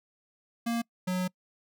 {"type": "tone pair in turn", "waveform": "square", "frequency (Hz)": [233.1, 183.12], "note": ["A#3", "F#3"], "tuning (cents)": [0, -18], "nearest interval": "major third", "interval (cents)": 418, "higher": "first", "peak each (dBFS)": -28, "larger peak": "neither", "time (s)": [[0.66, 0.82], [1.07, 1.28]], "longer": "second", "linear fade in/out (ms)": 10, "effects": ["noise-tail reverb RT60 0.1 s tail -25 dB re dry"]}